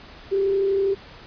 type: tone with frequency modulation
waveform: sine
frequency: 392 Hz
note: G4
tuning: in tune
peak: -18 dBFS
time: 0.31-0.95 s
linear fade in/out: 20 ms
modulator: 32.2 Hz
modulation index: 0.29
effects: pink hiss -44 dBFS RMS until 1.26 s + resampled to 11025 Hz